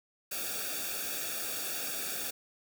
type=noise with comb filter; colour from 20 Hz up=white; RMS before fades=-36 dBFS; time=0.31-2.31 s; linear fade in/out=10 ms; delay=0.98 ms; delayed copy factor=-0.9; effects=none